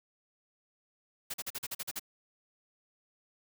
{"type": "noise bursts", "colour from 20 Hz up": "white", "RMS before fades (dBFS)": -37, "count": 9, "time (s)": [1.3, 1.996], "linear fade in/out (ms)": 10, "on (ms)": 40, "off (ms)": 42, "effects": []}